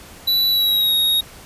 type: tone with pitch glide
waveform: square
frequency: 3951 to 3762 Hz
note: B7 to A#7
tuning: 0 to +15 cents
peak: -15 dBFS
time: 0.27-1.21 s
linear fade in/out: 10 ms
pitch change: -85 cents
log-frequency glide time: 0.5-0.94 s
effects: pink hiss -41 dBFS RMS until 1.45 s + resampled to 32000 Hz